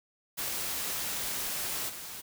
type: noise with level steps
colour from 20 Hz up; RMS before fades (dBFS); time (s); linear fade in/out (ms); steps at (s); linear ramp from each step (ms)
white; -34 / -42; 0.37-2.22; 20; 1.88; 20
effects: none